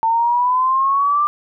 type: exponential sweep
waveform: sine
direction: up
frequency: 896 to 1192 Hz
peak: -13 dBFS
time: 0.03-1.27 s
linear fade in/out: 0 ms
effects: none